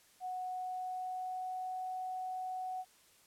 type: tone with pitch glide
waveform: sine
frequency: 737 to 743 Hz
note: F#5 to F#5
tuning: -7 to +7 cents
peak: -37 dBFS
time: 0.2-2.85 s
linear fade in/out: 50 ms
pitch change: +14 cents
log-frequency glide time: 0.45-1.82 s
effects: white hiss -65 dBFS RMS until 3.26 s + low-pass 12000 Hz 12 dB/octave